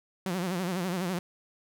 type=tone with vibrato; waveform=sawtooth; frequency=181 Hz; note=F#3; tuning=38 cents flat; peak=-25 dBFS; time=0.26-1.19 s; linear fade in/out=2 ms; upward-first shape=sine; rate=12 Hz; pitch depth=110 cents each way; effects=none